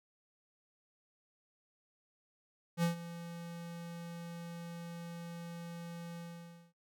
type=tone with ADSR envelope; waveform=square; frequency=170 Hz; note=F3; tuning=46 cents flat; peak=-28 dBFS; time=2.77-6.73 s; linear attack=61 ms; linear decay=120 ms; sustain=-16 dB; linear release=560 ms; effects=noise-tail reverb RT60 0.2 s tail -26 dB re dry